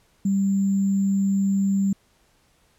sine tone with sample-and-hold, 196 Hz, G3, in tune, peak -18 dBFS, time 0.25-1.93 s, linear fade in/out 5 ms, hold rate 7350 Hz, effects pink hiss -62 dBFS RMS until 2.78 s + low-pass 12000 Hz 12 dB/octave

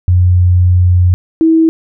sine tone pair in turn, 89.8 / 323.6 Hz, F2 / E4, +49 / -32 cents, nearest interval octave + minor seventh, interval 2219 cents, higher second, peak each -5 dBFS, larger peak neither, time 0.08-1.14 / 1.41-1.69 s, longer first, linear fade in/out 0 ms, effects none

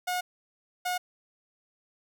sawtooth tone bursts at uneven times, 723 Hz, F#5, 40 cents flat, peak -24 dBFS, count 2, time 0.07-0.21 / 0.85-0.98 s, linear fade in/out 10 ms, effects none

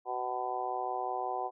harmonic tone, 125.4 Hz, B2, 27 cents sharp, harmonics 3 / 4 / 5 / 6 / 7 / 8, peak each -41 / -42 / -44 / -34 / -42 / -40 dBFS, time 0.05-1.51 s, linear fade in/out 50 ms, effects none

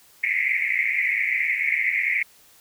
pink band-pass noise, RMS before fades -23 dBFS, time 0.23-2.23 s, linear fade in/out 10 ms, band 2000 to 2300 Hz, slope 96 dB/octave, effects white hiss -54 dBFS RMS until 2.6 s

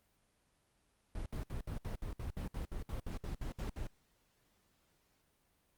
brown noise bursts, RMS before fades -40 dBFS, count 16, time 1.15-3.87 s, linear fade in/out 2 ms, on 110 ms, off 64 ms, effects pink hiss -75 dBFS RMS until 5.77 s + Opus 32 kbps

